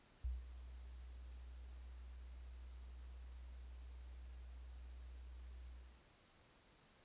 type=tone with ADSR envelope; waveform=sine; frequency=61.6 Hz; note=B1; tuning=4 cents flat; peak=-37 dBFS; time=0.24-6.03 s; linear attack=8 ms; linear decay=170 ms; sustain=-14 dB; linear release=310 ms; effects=pink hiss -69 dBFS RMS until 7.04 s + resampled to 8000 Hz